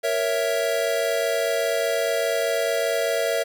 square chord, A# diminished, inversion none, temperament equal, 466.2 / 554.4 / 659.3 Hz, A#4 / C#5 / E5, 0 / 0 / 0 cents, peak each -27 / -27 / -25 dBFS, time 0.03-3.44 s, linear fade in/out 20 ms, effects none

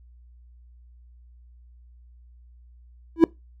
triangle tone with exponential growth, 329.2 Hz, E4, 2 cents flat, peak -3 dBFS, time 3.16-3.24 s, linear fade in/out 1 ms, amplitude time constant 16 ms, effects noise-tail reverb RT60 0.2 s tail -23 dB re dry + added 60 Hz sine -48 dBFS peak until 3.6 s

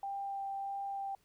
sine tone with vibrato, 790 Hz, G5, 13 cents sharp, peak -36 dBFS, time 0.03-1.15 s, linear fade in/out 2 ms, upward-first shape sine, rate 1.6 Hz, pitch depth 8 cents each way, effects pink hiss -72 dBFS RMS until 1.24 s

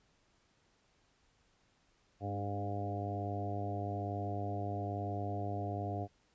harmonic tone with a mistuned harmonic, 101.1 Hz, G#2, 46 cents flat, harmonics 1 / 2 / 3 / 4 / 5 / 6 / 7 / 8, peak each -38 / -47 / -44 / -46 / -49 / -47 / -41 / -54 dBFS, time 2.2-6.08 s, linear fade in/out 50 ms, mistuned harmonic 3, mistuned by -21 cents, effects pink hiss -72 dBFS RMS until 6.34 s + resampled to 16000 Hz

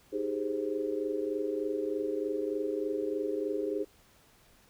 sine chord, Ab major seventh, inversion second, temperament equal, 311.1 / 392 / 415.3 / 523.3 Hz, Eb4 / G4 / Ab4 / C5, 0 / 0 / 0 / 0 cents, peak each -36 / -36 / -33 / -38 dBFS, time 0.12-3.85 s, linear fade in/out 20 ms, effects pink hiss -62 dBFS RMS until 4.69 s

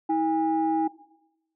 sine tone pair together, 321 / 813 Hz, E4 / G#5, -46 / -37 cents, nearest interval octave + major third, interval 1609 cents, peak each -23 dBFS, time 0.09-0.88 s, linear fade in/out 10 ms, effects noise-tail reverb RT60 0.9 s tail -18 dB re dry + tanh soft clip ceiling -15 dBFS

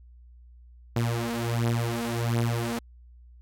sawtooth beating tone pair, 116.54 / 117.94 Hz, A#2 / A#2, 0 / +21 cents, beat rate 1.4 Hz, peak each -24 dBFS, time 0.96-2.79 s, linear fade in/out 5 ms, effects added 60 Hz sine -48 dBFS peak until 3.41 s + AAC 64 kbps

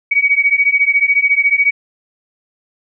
sine beating tone pair, 2251 / 2265 Hz, C#7 / C#7, +26 / +37 cents, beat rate 14 Hz, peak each -13 dBFS, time 0.11-1.71 s, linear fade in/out 10 ms, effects none

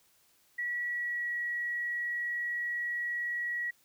sine tone with pitch glide, 1933 to 1919.6 Hz, B6 to B6, -38 to -50 cents, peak -31 dBFS, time 0.58-3.71 s, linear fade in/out 10 ms, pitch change -12 cents, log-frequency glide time 0.87-1.36 s, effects white hiss -67 dBFS RMS until 3.84 s

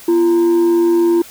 sine tone with frequency modulation, 341.6 Hz, F4, 38 cents flat, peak -8 dBFS, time 0.08-1.22 s, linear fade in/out 5 ms, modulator 586 Hz, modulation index 0.25, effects tanh soft clip ceiling -7 dBFS + white hiss -38 dBFS RMS until 1.3 s

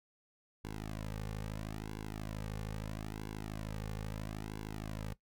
sawtooth tone with flanger, 53 Hz, G#1, 36 cents sharp, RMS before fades -42 dBFS, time 0.64-5.14 s, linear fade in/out 5 ms, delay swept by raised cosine 1.6 to 3.1 ms, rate 0.76 Hz, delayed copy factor -0.9, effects noise-tail reverb RT60 0.1 s tail -17 dB re dry

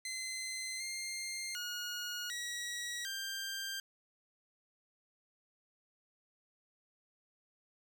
15% pulse tone with pitch steps, 2060 / 2111 / 1442 / 1917 / 1584 Hz, C7 / C7 / F#6 / A#6 / G6, -28 / +15 / -45 / +48 / +18 cents, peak -32 dBFS, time 0.05-3.8 s, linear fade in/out 2 ms, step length 750 ms, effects none

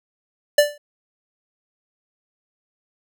square tone with exponential decay, 587 Hz, D5, 1 cent flat, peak -8 dBFS, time 0.58-0.78 s, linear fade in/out 5 ms, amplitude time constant 42 ms, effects none

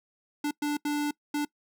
square tone bursts at uneven times, 293.7 Hz, D4, in tune, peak -27 dBFS, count 4, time 0.44-0.51 / 0.62-0.77 / 0.85-1.11 / 1.34-1.45 s, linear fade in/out 5 ms, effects noise-tail reverb RT60 0.1 s tail -22 dB re dry

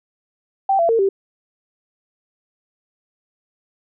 sine tone with pitch steps, 779 / 675 / 455.9 / 390.4 Hz, G5 / E5 / A#4 / G4, -11 / +41 / -39 / -7 cents, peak -13 dBFS, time 0.69-1.09 s, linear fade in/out 5 ms, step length 100 ms, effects none

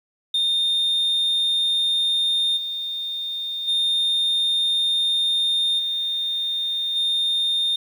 sine tone with level steps, 3643 Hz, A#7, 41 cents flat, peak -16 / -25 / -16 / -21 / -17 dBFS, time 0.34-7.76 s, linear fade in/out 5 ms, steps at 2.56 / 3.67 / 5.78 / 6.95 s, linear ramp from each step 20 ms, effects tanh soft clip ceiling -16 dBFS + 8-bit

